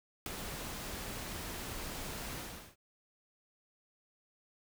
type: noise with ADSR envelope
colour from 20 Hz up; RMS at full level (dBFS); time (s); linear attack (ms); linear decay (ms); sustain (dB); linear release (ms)
pink; -33; 0.26-2.76; 3; 4; -9; 390
effects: none